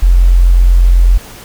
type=tone; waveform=sine; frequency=43.97 Hz; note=F1; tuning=13 cents sharp; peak=-3 dBFS; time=0.02-1.18 s; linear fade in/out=10 ms; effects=pink hiss -33 dBFS RMS until 1.44 s